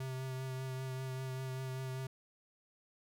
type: tone with vibrato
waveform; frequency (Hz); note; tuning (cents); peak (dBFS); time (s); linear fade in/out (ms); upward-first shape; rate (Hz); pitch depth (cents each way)
square; 130.81; C3; 0; -39; 0-2.07; 5; triangle; 5.1; 21
effects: none